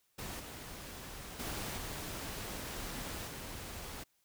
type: noise with level steps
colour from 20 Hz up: pink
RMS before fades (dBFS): -43 / -47 / -40 / -42 / -45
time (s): 0.18-4.04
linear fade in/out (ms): 10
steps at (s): 0.39 / 1.39 / 1.76 / 3.27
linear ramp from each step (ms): 10
effects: white hiss -75 dBFS RMS until 4.24 s